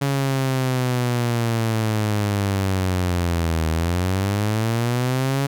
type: linear two-way sweep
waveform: sawtooth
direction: down then up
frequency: 140.1 to 79.3 to 140.1 Hz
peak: -15 dBFS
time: 0.01-5.47 s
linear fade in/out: 10 ms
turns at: 3.69 s
effects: none